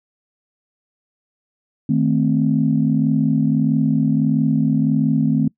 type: chord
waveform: sine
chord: A diminished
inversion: second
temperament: equal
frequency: 155.56 / 220 / 261.6 Hz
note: Eb3 / A3 / C4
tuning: 0 / 0 / 0 cents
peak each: -18 dBFS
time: 1.89-5.48 s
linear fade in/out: 5 ms
effects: noise-tail reverb RT60 0.1 s tail -24 dB re dry + tanh soft clip ceiling -4 dBFS